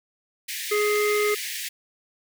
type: high-pass noise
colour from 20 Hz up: pink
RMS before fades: -32 dBFS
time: 0.48-1.69 s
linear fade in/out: 10 ms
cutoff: 1700 Hz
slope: 96 dB/octave
type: harmonic tone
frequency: 418.1 Hz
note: G#4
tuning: 12 cents sharp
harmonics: 1 / 3 / 5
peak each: -21 / -30 / -27 dBFS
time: 0.71-1.35 s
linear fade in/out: 10 ms
effects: none